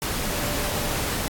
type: tone in noise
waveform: sine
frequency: 587.3 Hz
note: D5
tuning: in tune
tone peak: -37 dBFS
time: 0.24-0.94 s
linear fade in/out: 0 ms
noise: pink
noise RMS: -27 dBFS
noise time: 0.02-1.28 s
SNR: -13 dB
effects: AAC 64 kbps